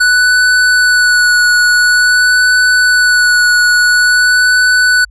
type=tone with vibrato; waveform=square; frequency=1480 Hz; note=F#6; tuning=in tune; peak=-7 dBFS; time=0-5.05 s; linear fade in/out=10 ms; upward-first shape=sine; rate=0.48 Hz; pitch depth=16 cents each way; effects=added 50 Hz sine -36 dBFS peak until 5.1 s + resampled to 22050 Hz